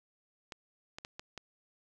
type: clicks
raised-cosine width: 0.2 ms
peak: -25 dBFS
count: 5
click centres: 0.522 / 0.985 / 1.049 / 1.195 / 1.377 s
effects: none